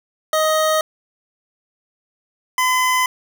25% pulse tone pair in turn, 626 / 1016.5 Hz, D#5 / B5, +10 / +50 cents, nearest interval minor sixth, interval 840 cents, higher second, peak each -11 dBFS, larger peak neither, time 0.33-0.81 / 2.58-3.06 s, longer neither, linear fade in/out 2 ms, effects none

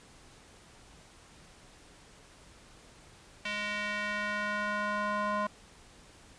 square tone with band-pass filter sweep, 207.7 Hz, G#3, in tune, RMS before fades -33 dBFS, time 3.45-5.47 s, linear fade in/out 5 ms, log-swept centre 2500 to 1000 Hz, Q 2, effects pink hiss -56 dBFS RMS until 6.38 s + resampled to 22050 Hz

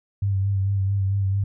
sine tone with vibrato, 98 Hz, G2, in tune, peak -19 dBFS, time 0.22-1.44 s, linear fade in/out 5 ms, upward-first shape sine, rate 4.5 Hz, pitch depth 34 cents each way, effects none

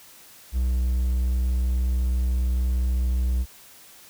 triangle tone, 62.3 Hz, B1, 16 cents sharp, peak -18 dBFS, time 0.52-3.46 s, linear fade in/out 50 ms, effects white hiss -49 dBFS RMS until 4.09 s

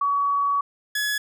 sine / sawtooth tone pair in turn, 1131 / 1694.6 Hz, C#6 / G#6, +34 / +34 cents, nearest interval perfect fifth, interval 700 cents, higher second, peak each -19 dBFS, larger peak neither, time 0.01-0.61 / 0.95-1.18 s, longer first, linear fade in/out 5 ms, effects none

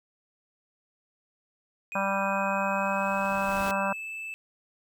triangle tone with pitch glide, 2489 to 2632 Hz, D#7 to E7, 0 to -3 cents, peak -33 dBFS, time 1.92-4.34 s, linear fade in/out 0 ms, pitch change +97 cents, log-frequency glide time 2.16-4.11 s
harmonic tone, 196 Hz, G3, in tune, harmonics 1 / 3 / 4 / 5 / 6 / 7 / 8, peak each -33 / -31 / -34 / -31 / -35 / -35 / -35 dBFS, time 1.95-3.93 s, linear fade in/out 5 ms
pink noise with exponential growth, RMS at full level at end -36 dBFS, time 2.33-3.71 s, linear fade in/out 0 ms, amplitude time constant 300 ms
effects none

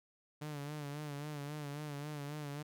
sawtooth tone with vibrato, 146.8 Hz, D3, in tune, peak -37 dBFS, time 0.41-2.63 s, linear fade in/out 10 ms, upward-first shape sine, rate 3.7 Hz, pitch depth 61 cents each way, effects none

